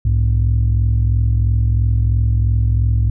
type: tone pair together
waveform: sine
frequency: 63.82 / 106.8 Hz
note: C2 / G#2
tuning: -43 / +49 cents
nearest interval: major sixth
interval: 892 cents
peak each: -13 dBFS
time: 0.05-3.1 s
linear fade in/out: 5 ms
effects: tanh soft clip ceiling -8 dBFS